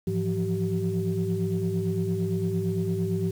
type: tone cluster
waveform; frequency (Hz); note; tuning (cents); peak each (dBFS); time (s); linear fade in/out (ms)
sine; 104.6 / 168 / 176.8 / 384.4; G#2 / E3 / F3 / G4; +13 / +33 / +22 / -34; -29; 0.07-3.31; 5
effects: tanh soft clip ceiling -16 dBFS + 8-bit